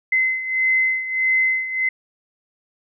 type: beating tone pair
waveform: sine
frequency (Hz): 2052 / 2053.6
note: C7 / C7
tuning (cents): -34 / -33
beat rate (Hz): 1.6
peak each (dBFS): -18 / -23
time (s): 0.12-1.89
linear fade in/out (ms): 5
effects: none